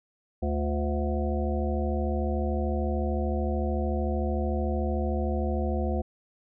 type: harmonic tone with a mistuned harmonic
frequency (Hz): 73.42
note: D2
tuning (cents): 0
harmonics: 1 / 3 / 5 / 7 / 9 / 10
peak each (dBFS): -27 / -32 / -34 / -35 / -37 / -37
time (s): 0.42-6.02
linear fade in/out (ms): 10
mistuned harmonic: 5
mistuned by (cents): -63
effects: none